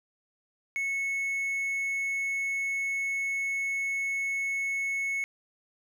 triangle tone, 2200 Hz, C#7, 14 cents flat, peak -26 dBFS, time 0.76-5.24 s, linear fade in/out 0 ms, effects none

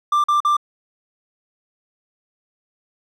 triangle tone bursts, 1183 Hz, D6, 12 cents sharp, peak -12 dBFS, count 3, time 0.12-0.568 s, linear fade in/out 5 ms, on 120 ms, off 44 ms, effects none

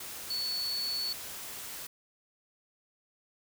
sine tone in noise, 4435 Hz, C#8, in tune, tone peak -31 dBFS, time 0.3-1.13 s, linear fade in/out 5 ms, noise white, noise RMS -42 dBFS, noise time 0-1.87 s, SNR +8 dB, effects none

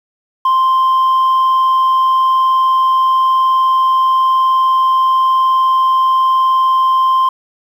sine tone, 1046.5 Hz, C6, in tune, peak -6 dBFS, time 0.45-7.29 s, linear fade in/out 5 ms, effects tanh soft clip ceiling -8 dBFS + 7-bit

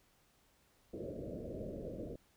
white low-pass noise, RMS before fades -44 dBFS, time 0.93-2.16 s, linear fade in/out 5 ms, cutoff 620 Hz, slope 96 dB/octave, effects pink hiss -71 dBFS RMS until 2.36 s

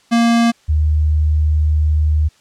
square / sine tone pair in turn, 233.1 / 76.45 Hz, A#3 / D#2, 0 / -30 cents, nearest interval octave + perfect fifth, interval 1930 cents, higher first, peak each -11 dBFS, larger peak neither, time 0.11-0.52 / 0.68-2.29 s, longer second, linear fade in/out 20 ms, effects white hiss -53 dBFS RMS until 2.4 s + low-pass 7000 Hz 12 dB/octave

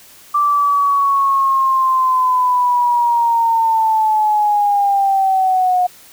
sine linear sweep, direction down, 1174.7 to 720 Hz, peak -11 dBFS, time 0.34-5.87 s, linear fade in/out 10 ms, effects white hiss -43 dBFS RMS until 6.12 s

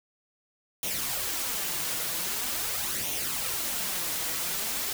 white noise with flanger, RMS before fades -31 dBFS, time 0.83-4.93 s, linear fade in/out 2 ms, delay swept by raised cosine 0.31 to 6.31 ms, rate 0.44 Hz, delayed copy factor +0.55, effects none

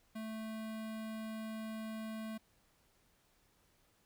square tone with notch filter, 220 Hz, A3, in tune, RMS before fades -43 dBFS, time 0.15-2.38 s, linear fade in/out 10 ms, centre 6000 Hz, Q 2, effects pink hiss -72 dBFS RMS until 4.05 s

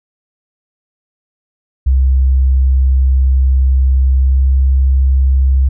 sine tone with pitch glide, 65.7 to 66.39 Hz, C2 to C2, +8 to +26 cents, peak -7 dBFS, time 1.86-5.69 s, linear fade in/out 10 ms, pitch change +18 cents, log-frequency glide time 4.17-4.43 s, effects none

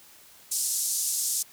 pink band-pass noise, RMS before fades -28 dBFS, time 0.51-1.43 s, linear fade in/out 10 ms, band 5900 to 12000 Hz, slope 24 dB/octave, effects white hiss -53 dBFS RMS until 1.52 s

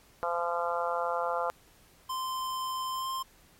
harmonic tone, 171.7 Hz, F3, 29 cents flat, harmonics 3 / 4 / 5 / 6 / 7 / 8, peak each -33 / -34 / -35 / -36 / -36 / -37 dBFS, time 0.23-1.5 s, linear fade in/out 0 ms
square tone with pitch glide, 1038 to 1050.7 Hz, C6 to C6, -14 to +7 cents, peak -32 dBFS, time 2.09-3.23 s, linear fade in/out 10 ms, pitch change +21 cents, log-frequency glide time 2.9-3.08 s
effects pink hiss -60 dBFS RMS until 3.59 s + MP3 64 kbps

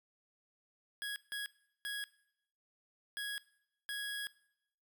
25% pulse tone bursts at uneven times, 1661.2 Hz, G#6, in tune, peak -34 dBFS, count 5, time 1.02-1.16 / 1.32-1.46 / 1.85-2.04 / 3.17-3.38 / 3.89-4.27 s, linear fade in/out 0 ms, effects noise-tail reverb RT60 0.8 s tail -21 dB re dry

